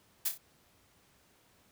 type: noise with echo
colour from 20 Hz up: blue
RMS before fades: -30 dBFS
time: 0.25-0.29 s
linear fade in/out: 10 ms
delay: 30 ms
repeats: 3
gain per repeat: -7 dB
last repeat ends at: 0.38 s
effects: pink hiss -66 dBFS RMS until 1.71 s + high-pass 60 Hz 12 dB/octave